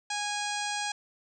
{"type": "harmonic tone", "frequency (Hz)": 825, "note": "G#5", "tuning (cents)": -12, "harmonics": [1, 2, 3, 4, 5, 6, 7, 8, 9, 10], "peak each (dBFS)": [-34, -37, -39, -40, -41, -42, -42, -43, -44, -44], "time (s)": [0.1, 0.92], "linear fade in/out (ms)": 5, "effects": []}